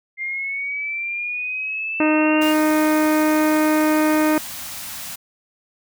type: linear sweep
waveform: sine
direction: up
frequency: 2100 to 2821 Hz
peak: -23 dBFS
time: 0.17-2.55 s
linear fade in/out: 50 ms
type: harmonic tone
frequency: 308.2 Hz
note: D#4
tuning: 16 cents flat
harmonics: 1 / 2 / 3 / 4 / 5 / 6 / 7 / 8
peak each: -16 / -22 / -26 / -28 / -30 / -32 / -33 / -34 dBFS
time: 2-4.38 s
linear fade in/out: 2 ms
type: band-stop noise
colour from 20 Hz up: white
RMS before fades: -32 dBFS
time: 2.41-5.16 s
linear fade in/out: 10 ms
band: 290 to 570 Hz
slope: 48 dB/octave
effects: none